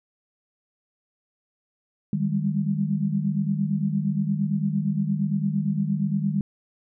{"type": "tone cluster", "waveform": "sine", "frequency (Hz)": [153.9, 195, 203.7], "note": ["D#3", "G3", "G#3"], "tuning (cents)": [-19, -9, -33], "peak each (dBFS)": -26, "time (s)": [2.13, 6.41], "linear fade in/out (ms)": 2, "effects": []}